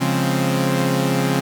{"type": "chord", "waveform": "sawtooth", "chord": "Db major seventh", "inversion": "none", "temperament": "equal", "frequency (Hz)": [138.59, 174.61, 207.7, 261.6], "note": ["Db3", "F3", "Ab3", "C4"], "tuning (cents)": [0, 0, 0, 0], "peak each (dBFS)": [-17, -19, -23, -18], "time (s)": [0, 1.41], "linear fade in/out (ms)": 20, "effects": []}